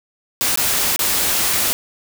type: noise with dropouts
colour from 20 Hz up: white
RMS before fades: -18 dBFS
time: 0.41-1.73 s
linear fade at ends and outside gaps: 0 ms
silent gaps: 0.558-0.574 / 0.961-0.992 s
effects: none